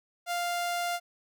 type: tone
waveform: sawtooth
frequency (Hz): 698.5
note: F5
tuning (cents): 0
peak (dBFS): -25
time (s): 0.26-1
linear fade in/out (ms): 50
effects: none